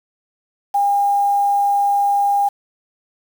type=tone with quantisation; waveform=sine; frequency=807 Hz; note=G#5; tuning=50 cents flat; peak=-13 dBFS; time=0.74-2.49 s; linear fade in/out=10 ms; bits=6; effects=none